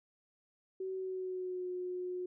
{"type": "tone with pitch glide", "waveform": "sine", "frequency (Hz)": [378.1, 362.3], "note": ["F#4", "F#4"], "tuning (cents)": [38, -36], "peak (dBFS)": -36, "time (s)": [0.8, 2.26], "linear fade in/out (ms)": 5, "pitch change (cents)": -74, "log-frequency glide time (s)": [0.94, 1.69], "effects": []}